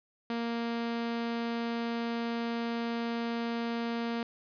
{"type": "tone", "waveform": "sawtooth", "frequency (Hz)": 233.1, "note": "A#3", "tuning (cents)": 0, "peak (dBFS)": -27, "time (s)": [0.3, 4.23], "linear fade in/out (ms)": 2, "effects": ["resampled to 11025 Hz", "11-bit"]}